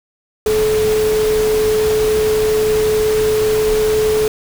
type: tone in noise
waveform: sine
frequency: 431 Hz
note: A4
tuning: 36 cents flat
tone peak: -12 dBFS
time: 0.46-4.28 s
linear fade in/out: 2 ms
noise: pink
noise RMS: -24 dBFS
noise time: 0.46-4.28 s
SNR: +9 dB
effects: none